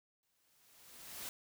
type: noise with exponential growth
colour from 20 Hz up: white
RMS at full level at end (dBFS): -43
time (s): 0.23-1.29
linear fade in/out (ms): 1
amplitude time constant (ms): 230
effects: none